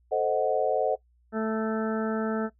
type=chord; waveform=sine; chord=A diminished seventh; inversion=none; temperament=equal; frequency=440 / 523.3 / 622.3 / 740 Hz; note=A4 / C5 / Eb5 / Gb5; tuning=0 / 0 / 0 / 0 cents; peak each=-28 dBFS; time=0.11-0.96 s; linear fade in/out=20 ms
type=harmonic tone; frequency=220 Hz; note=A3; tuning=in tune; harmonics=1 / 2 / 3 / 4 / 6 / 7 / 8; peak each=-28 / -30 / -34 / -40 / -36 / -41 / -46 dBFS; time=1.32-2.5 s; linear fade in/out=50 ms
effects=noise-tail reverb RT60 0.1 s tail -19 dB re dry + added 60 Hz sine -61 dBFS peak until 2.59 s